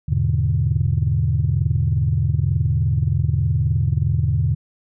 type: chord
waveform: sine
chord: E dominant seventh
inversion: none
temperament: equal with one note detuned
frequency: 82.41 / 104.49 / 123.47 / 146.83 Hz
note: E2 / G#2 / B2 / D3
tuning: 0 / +11 / 0 / 0 cents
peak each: -21 dBFS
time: 0.08-4.55 s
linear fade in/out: 10 ms
effects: tanh soft clip ceiling -7 dBFS